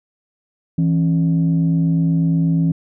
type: tone pair together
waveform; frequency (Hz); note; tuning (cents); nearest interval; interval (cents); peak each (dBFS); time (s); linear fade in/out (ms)
sine; 164.81 / 273.1; E3 / C#4; 0 / -26; major sixth; 874; -13 / -20; 0.78-2.72; 5
effects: tanh soft clip ceiling -8 dBFS